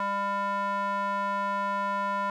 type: tone with band-pass filter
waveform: square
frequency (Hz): 200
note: G3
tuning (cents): +35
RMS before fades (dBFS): -29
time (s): 0-2.3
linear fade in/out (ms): 2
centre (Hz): 1100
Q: 3.8
effects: none